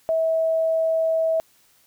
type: tone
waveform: sine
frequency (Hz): 648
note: E5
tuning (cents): -30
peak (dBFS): -18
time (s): 0.09-1.4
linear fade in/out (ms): 0
effects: white hiss -59 dBFS RMS until 1.86 s